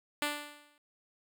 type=tone with exponential decay; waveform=5% pulse; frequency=293.9 Hz; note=D4; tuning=1 cent sharp; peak=-17 dBFS; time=0.22-0.78 s; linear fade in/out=2 ms; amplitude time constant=120 ms; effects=none